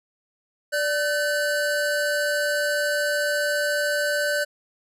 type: tone pair together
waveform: square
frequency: 586 / 1520.8 Hz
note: D5 / F#6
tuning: -4 / +47 cents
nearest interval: octave + perfect fourth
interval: 1651 cents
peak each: -25 dBFS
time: 0.72-4.45 s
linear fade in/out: 20 ms
effects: resampled to 32000 Hz